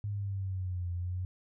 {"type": "exponential two-way sweep", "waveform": "sine", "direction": "down then up", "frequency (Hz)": [103.83, 87.31, 92.2], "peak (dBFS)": -32, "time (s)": [0.04, 1.25], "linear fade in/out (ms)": 0, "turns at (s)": 0.92, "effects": []}